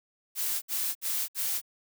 blue noise bursts, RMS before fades -30 dBFS, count 4, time 0.35-1.616 s, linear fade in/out 50 ms, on 270 ms, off 62 ms, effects none

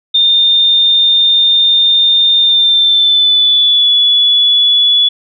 sine tone with pitch glide, 3623 to 3420 Hz, A7 to A7, +50 to -50 cents, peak -6 dBFS, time 0.14-5.09 s, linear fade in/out 10 ms, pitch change -100 cents, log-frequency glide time 2.4-3.89 s, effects none

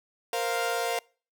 sawtooth chord, Bb suspended second, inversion none, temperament equal, 466.2 / 523.3 / 698.5 Hz, Bb4 / C5 / F5, 0 / 0 / 0 cents, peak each -27 / -30 / -26 dBFS, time 0.33-0.99 s, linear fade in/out 2 ms, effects noise-tail reverb RT60 0.4 s tail -26 dB re dry

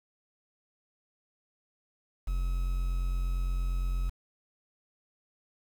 triangle tone with quantisation, 44.34 Hz, F1, 27 cents sharp, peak -25 dBFS, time 2.27-4.1 s, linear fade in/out 10 ms, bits 8, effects none

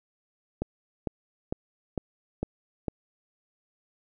click train, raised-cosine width 2 ms, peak -15 dBFS, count 6, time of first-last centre 0.62-2.882 s, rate 2.21 Hz, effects none

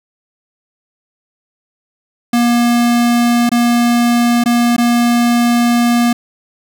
square tone with dropouts, 238.3 Hz, A#3, 38 cents sharp, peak -10 dBFS, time 2.33-6.13 s, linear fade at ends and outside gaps 5 ms, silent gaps 3.493-3.516 / 4.439-4.458 / 4.765-4.78 s, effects none

